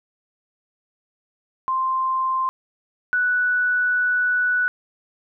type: tone pair in turn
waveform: sine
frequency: 1046.5 / 1480 Hz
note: C6 / F#6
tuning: 0 / 0 cents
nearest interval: tritone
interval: 600 cents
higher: second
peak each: -19 / -17 dBFS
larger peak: second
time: 1.68-2.49 / 3.13-4.68 s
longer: second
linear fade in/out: 0 ms
effects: none